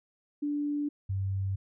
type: tone pair in turn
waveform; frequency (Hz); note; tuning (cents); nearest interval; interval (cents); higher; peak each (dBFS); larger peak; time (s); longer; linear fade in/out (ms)
sine; 291.9 / 96.82; D4 / G2; -10 / -21; octave + perfect fifth; 1911; first; -28; neither; 0.42-0.89 / 1.09-1.56; neither; 10
effects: none